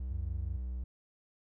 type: tone with pitch glide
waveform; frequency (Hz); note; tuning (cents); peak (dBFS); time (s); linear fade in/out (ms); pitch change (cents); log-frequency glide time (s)
triangle; 64 to 62.11; C2 to B1; -38 to +10; -33; 0-0.84; 5; -52; 0.38-0.67
type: tone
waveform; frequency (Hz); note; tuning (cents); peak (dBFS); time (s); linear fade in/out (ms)
sine; 89; F2; +33; -37; 0.1-0.58; 20
effects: none